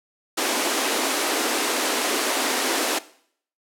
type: high-pass noise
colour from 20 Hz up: pink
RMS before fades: -23 dBFS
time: 0.37-2.99 s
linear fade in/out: 10 ms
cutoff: 260 Hz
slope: 48 dB/octave
effects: noise-tail reverb RT60 0.6 s tail -18 dB re dry + low-pass 12000 Hz 12 dB/octave